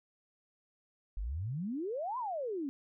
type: exponential two-way sweep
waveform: sine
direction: up then down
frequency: 43.74 to 1046.5 to 262 Hz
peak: -34 dBFS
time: 1.17-2.69 s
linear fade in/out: 0 ms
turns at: 2.18 s
effects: none